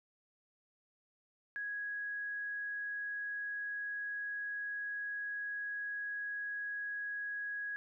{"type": "tone", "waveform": "sine", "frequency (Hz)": 1661.2, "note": "G#6", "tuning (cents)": 0, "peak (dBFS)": -37, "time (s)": [1.56, 7.76], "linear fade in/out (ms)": 0, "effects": []}